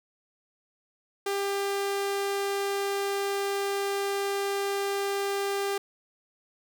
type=tone; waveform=sawtooth; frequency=397.9 Hz; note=G4; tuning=26 cents sharp; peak=-23 dBFS; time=1.26-5.78 s; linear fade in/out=5 ms; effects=none